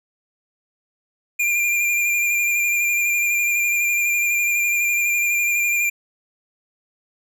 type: tone with vibrato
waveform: square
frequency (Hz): 2394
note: D7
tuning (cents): +33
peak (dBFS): -18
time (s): 1.39-5.9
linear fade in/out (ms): 10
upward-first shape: square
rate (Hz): 12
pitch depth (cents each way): 19
effects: none